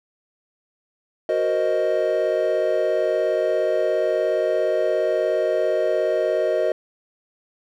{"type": "chord", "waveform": "triangle", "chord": "C half-diminished seventh", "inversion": "second", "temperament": "equal", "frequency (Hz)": [370, 466.2, 523.3, 622.3], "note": ["Gb4", "Bb4", "C5", "Eb5"], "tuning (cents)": [0, 0, 0, 0], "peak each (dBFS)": [-24, -23, -24, -19], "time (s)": [1.29, 6.72], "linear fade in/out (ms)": 2, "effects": []}